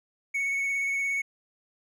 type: tone with vibrato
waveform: triangle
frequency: 2217 Hz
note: C#7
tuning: in tune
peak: -24 dBFS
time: 0.34-1.22 s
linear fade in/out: 10 ms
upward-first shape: sine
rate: 17 Hz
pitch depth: 15 cents each way
effects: none